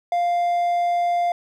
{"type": "tone", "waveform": "triangle", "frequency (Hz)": 698.5, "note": "F5", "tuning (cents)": 0, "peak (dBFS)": -16, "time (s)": [0.12, 1.32], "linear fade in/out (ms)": 2, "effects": []}